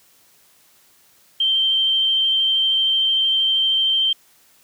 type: tone with vibrato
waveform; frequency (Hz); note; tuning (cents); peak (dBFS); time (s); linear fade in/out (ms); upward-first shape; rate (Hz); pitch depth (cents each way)
sine; 3134; G7; -1; -15; 1.4-4.13; 5; sine; 13; 10
effects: white hiss -55 dBFS RMS until 4.63 s + high-pass 60 Hz 12 dB/octave